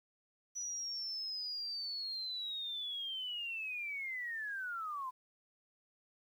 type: linear sweep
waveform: sine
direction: down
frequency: 5920 to 996 Hz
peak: -38 dBFS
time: 0.55-5.11 s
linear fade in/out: 20 ms
effects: 11-bit